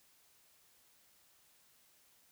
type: silence
effects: white hiss -68 dBFS RMS until 2.31 s